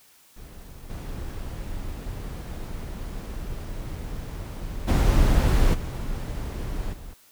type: noise with level steps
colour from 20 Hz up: brown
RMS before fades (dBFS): -41 / -33 / -18 / -30 / -40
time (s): 0.36-7.14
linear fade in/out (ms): 10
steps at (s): 0.89 / 4.87 / 5.73 / 6.92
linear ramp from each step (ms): 20
effects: white hiss -56 dBFS RMS until 7.31 s